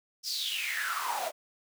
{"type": "noise with high-pass filter sweep", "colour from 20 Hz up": "pink", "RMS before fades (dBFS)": -33, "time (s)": [0.23, 1.32], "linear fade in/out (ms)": 50, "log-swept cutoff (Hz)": [5400, 600], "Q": 8.1, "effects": []}